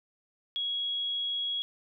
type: tone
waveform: sine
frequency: 3322 Hz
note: G#7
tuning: in tune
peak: -29 dBFS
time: 0.56-1.62 s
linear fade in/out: 0 ms
effects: none